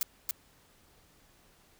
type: noise with echo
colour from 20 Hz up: blue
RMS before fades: -29 dBFS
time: 0.01-0.03 s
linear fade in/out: 2 ms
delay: 280 ms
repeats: 1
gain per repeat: -2 dB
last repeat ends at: 0.31 s
effects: pink hiss -63 dBFS RMS until 1.79 s